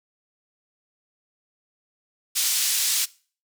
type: band-pass noise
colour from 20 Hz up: pink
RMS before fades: -23 dBFS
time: 2.35-3.06 s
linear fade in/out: 20 ms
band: 4300 to 14000 Hz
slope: 12 dB/octave
effects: noise-tail reverb RT60 0.4 s tail -21 dB re dry